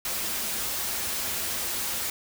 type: noise with comb filter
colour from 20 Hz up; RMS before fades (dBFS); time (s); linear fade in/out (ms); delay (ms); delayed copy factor
white; -30; 0.05-2.1; 2; 6.8; -0.5
effects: none